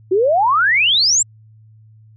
sine exponential sweep, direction up, 354.7 to 7780 Hz, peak -11 dBFS, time 0.11-1.23 s, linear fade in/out 10 ms, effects added 109 Hz sine -43 dBFS peak until 2.16 s

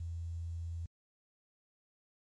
sine tone with quantisation, 84 Hz, E2, 33 cents sharp, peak -37 dBFS, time 0-0.86 s, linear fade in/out 5 ms, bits 11, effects MP3 48 kbps

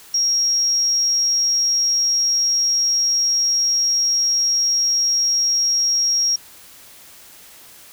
sine tone, 5600 Hz, F8, 4 cents sharp, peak -15 dBFS, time 0.14-6.36 s, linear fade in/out 5 ms, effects white hiss -44 dBFS RMS until 7.92 s

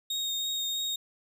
35% pulse tone with vibrato, 3720 Hz, A#7, 4 cents flat, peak -28 dBFS, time 0.1-0.96 s, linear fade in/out 5 ms, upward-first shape triangle, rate 3.1 Hz, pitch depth 16 cents each way, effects none

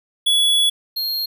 square tone pair in turn, 3390 / 4236 Hz, G#7 / C8, +35 / +21 cents, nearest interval major third, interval 386 cents, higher second, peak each -14 / -21 dBFS, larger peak first, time 0.26-0.7 / 0.96-1.26 s, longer first, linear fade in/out 10 ms, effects none

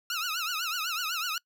15% pulse tone with vibrato, 1353 Hz, E6, 45 cents sharp, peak -23 dBFS, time 0.1-1.38 s, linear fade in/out 2 ms, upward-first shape triangle, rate 8 Hz, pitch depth 180 cents each way, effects noise-tail reverb RT60 0.1 s tail -26 dB re dry

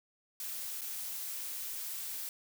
blue noise with dropouts, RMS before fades -40 dBFS, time 0.4-2.29 s, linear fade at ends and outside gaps 1 ms, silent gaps 0.81-0.817 s, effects none

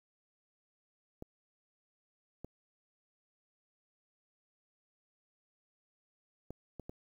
clicks, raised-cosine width 2 ms, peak -30 dBFS, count 5, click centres 1.224 / 2.446 / 6.506 / 6.797 / 6.895 s, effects 10-bit

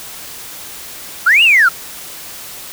sine linear two-way sweep, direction up then down, 1300 to 2900 to 1300 Hz, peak -5 dBFS, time 1.26-1.69 s, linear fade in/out 10 ms, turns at 1.43 s, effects tanh soft clip ceiling -2 dBFS + white hiss -31 dBFS RMS until 2.72 s

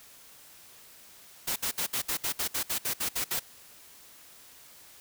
white noise bursts, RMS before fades -30 dBFS, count 13, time 1.47-3.397 s, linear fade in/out 10 ms, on 91 ms, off 62 ms, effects white hiss -53 dBFS RMS until 5 s

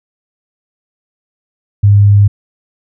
sine tone, 101.7 Hz, G#2, 36 cents flat, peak -3 dBFS, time 1.83-2.28 s, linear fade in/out 10 ms, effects none

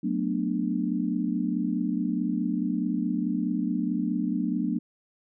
sine chord, B minor seventh, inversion second, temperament just, 185.21 / 222.2 / 246.9 / 296.3 Hz, F#3 / A3 / B3 / D4, +2 / +17 / 0 / +15 cents, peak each -30 dBFS, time 0.03-4.79 s, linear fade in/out 10 ms, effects none

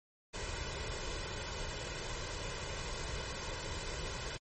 pink noise with comb filter, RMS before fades -40 dBFS, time 0.33-4.38 s, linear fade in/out 20 ms, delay 2 ms, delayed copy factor +0.6, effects MP3 32 kbps

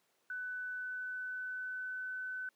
sine tone with pitch glide, 1500 to 1510.4 Hz, F#6 to F#6, +23 to +35 cents, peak -38 dBFS, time 0.3-2.49 s, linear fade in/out 2 ms, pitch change +12 cents, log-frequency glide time 0.74-2.14 s, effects pink hiss -75 dBFS RMS until 2.55 s + high-pass 300 Hz 12 dB/octave

